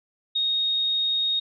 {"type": "tone", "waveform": "sine", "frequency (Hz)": 3729, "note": "A#7", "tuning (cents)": 0, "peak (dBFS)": -21, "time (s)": [0.35, 1.4], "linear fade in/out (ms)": 10, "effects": []}